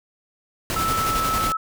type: noise with tremolo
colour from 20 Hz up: pink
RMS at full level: -25 dBFS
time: 0.7-1.52 s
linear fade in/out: 0 ms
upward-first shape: square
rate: 11 Hz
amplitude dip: 30%
type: tone with pitch glide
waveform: sine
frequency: 1315 to 1307.4 Hz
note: E6 to E6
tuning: -5 to -15 cents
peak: -21 dBFS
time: 0.76-1.57 s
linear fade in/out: 5 ms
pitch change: -10 cents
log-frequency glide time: 1.09-1.3 s
effects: none